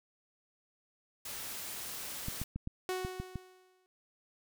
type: noise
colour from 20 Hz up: white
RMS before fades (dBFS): -42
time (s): 1.25-2.44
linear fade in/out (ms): 5
type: clicks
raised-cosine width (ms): 5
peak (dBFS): -25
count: 7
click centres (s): 2.284 / 2.416 / 2.56 / 2.674 / 3.049 / 3.2 / 3.357
type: tone with exponential decay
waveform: sawtooth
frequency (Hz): 370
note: F#4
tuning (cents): 0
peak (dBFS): -28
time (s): 2.89-3.86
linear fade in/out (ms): 0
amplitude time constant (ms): 210
effects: none